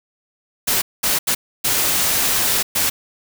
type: noise bursts at uneven times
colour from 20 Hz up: white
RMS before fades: -18 dBFS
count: 5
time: 0.67-0.82 / 1.03-1.19 / 1.27-1.35 / 1.64-2.63 / 2.75-2.9 s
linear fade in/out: 10 ms
effects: none